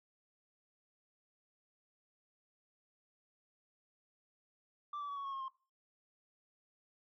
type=tone with pitch steps; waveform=sine; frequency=1173 / 1153.5 / 1134.4 / 1115.5 / 1097 / 1078.8 / 1060.8 Hz; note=D6 / D6 / C#6 / C#6 / C#6 / C#6 / C6; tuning=-2 / -31 / +40 / +11 / -18 / -47 / +23 cents; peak=-37 dBFS; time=4.93-5.483 s; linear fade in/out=5 ms; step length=79 ms; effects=noise-tail reverb RT60 0.3 s tail -19 dB re dry + tanh soft clip ceiling -38 dBFS